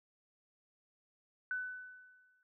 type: tone with exponential decay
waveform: sine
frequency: 1500 Hz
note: F#6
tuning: 23 cents sharp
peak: -33 dBFS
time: 1.51-2.43 s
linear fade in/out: 1 ms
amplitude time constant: 200 ms
effects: none